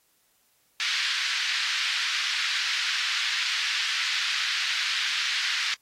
white band-pass noise, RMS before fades -28 dBFS, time 0.8-5.74 s, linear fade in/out 0 ms, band 1500 to 4500 Hz, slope 24 dB/octave, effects white hiss -67 dBFS RMS until 5.81 s + AAC 48 kbps

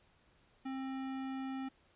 sine tone with hard clipping, 265.5 Hz, C4, 25 cents sharp, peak -40 dBFS, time 0.65-1.69 s, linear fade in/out 10 ms, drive 18 dB, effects pink hiss -69 dBFS RMS until 1.95 s + resampled to 8000 Hz

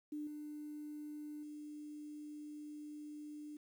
sine tone with level steps, 298.7 Hz, D4, 29 cents sharp, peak -40 / -44 / -46 dBFS, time 0.12-3.57 s, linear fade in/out 5 ms, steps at 0.27 / 1.43 s, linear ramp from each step 2 ms, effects 11-bit

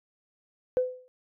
sine tone with exponential decay, 506 Hz, B4, 42 cents sharp, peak -18 dBFS, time 0.77-1.08 s, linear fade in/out 0 ms, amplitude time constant 66 ms, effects tanh soft clip ceiling -14 dBFS

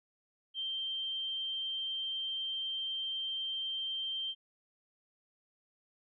sine tone, 3144 Hz, G7, 4 cents sharp, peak -34 dBFS, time 0.54-4.35 s, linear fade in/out 50 ms, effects none

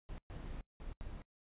brown noise bursts at uneven times, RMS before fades -45 dBFS, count 4, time 0.09-0.18 / 0.3-0.61 / 0.8-0.93 / 1.01-1.22 s, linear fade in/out 0 ms, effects noise-tail reverb RT60 0.1 s tail -23 dB re dry + resampled to 8000 Hz

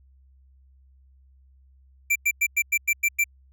square tone bursts, 2349 Hz, D7, in tune, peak -19 dBFS, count 8, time 2.1-3.242 s, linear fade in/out 10 ms, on 57 ms, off 98 ms, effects added 66 Hz sine -53 dBFS peak until 3.52 s

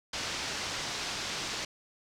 white low-pass noise, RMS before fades -36 dBFS, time 0.13-1.65 s, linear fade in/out 5 ms, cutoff 6000 Hz, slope 24 dB/octave, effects none

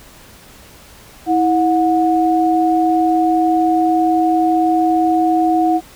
sine tone pair together, 324.6 / 728.7 Hz, E4 / F#5, -27 / -27 cents, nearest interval octave + major second, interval 1400 cents, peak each -14 dBFS, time 1.26-5.81 s, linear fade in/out 50 ms, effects pink hiss -42 dBFS RMS until 5.95 s

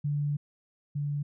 sine tone pair in turn, 145.7 / 144.86 Hz, D3 / D3, -13 / -23 cents, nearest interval unison, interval 10 cents, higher first, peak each -26 / -28 dBFS, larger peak first, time 0.04-0.37 / 0.95-1.23 s, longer first, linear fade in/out 10 ms, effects none

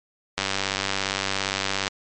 click train, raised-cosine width 0.2 ms, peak -6 dBFS, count 147, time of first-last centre 0.38-1.879 s, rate 97.4 Hz, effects MP3 48 kbps

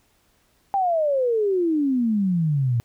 sine exponential sweep, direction down, 806 to 114.2 Hz, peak -18 dBFS, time 0.74-2.8 s, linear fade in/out 0 ms, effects pink hiss -63 dBFS RMS until 2.84 s

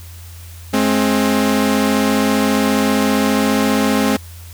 sawtooth tone pair together, 211.1 / 266 Hz, G#3 / C4, +29 / +29 cents, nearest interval major third, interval 400 cents, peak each -12 dBFS, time 0.73-4.17 s, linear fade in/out 10 ms, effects added 85 Hz sine -33 dBFS peak until 4.53 s + white hiss -42 dBFS RMS until 4.53 s

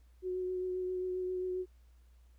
sine tone with vibrato, 367.4 Hz, F#4, 12 cents flat, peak -33 dBFS, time 0.22-1.66 s, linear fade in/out 50 ms, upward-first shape triangle, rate 7.5 Hz, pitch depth 18 cents each way, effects added 60 Hz sine -58 dBFS peak until 2.38 s + pink hiss -75 dBFS RMS until 2.38 s

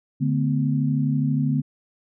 sine tone cluster, 146.3 / 220.7 / 253 Hz, D3 / A3 / B3, -6 / +5 / +42 cents, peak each -21 / -27 / -24 dBFS, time 0.2-1.62 s, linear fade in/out 20 ms, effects none

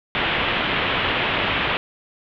white low-pass noise, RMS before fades -22 dBFS, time 0.15-1.77 s, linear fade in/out 0 ms, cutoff 3300 Hz, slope 48 dB/octave, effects none

